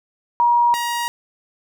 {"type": "tone pair in turn", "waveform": ["sine", "sawtooth"], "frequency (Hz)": [953, 948.6], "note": ["A#5", "A#5"], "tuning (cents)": [38, 30], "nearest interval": "unison", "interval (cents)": 8, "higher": "first", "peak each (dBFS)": [-12, -17], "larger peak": "first", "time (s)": [[0.4, 0.74], [0.74, 1.08]], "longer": "neither", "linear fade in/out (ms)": 0, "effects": []}